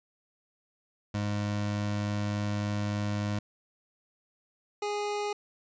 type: tone pair in turn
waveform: 25% pulse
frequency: 103.4 / 413.6 Hz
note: G#2 / G#4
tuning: -7 / -7 cents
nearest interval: 2 octaves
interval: 2400 cents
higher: second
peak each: -25 / -26 dBFS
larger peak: first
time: 1.14-3.39 / 4.82-5.33 s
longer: first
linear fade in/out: 5 ms
effects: resampled to 16000 Hz